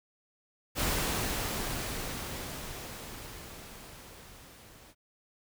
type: noise with level ramp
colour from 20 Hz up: pink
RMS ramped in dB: -29 to -55 dBFS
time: 0.75-4.95 s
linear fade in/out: 50 ms
effects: none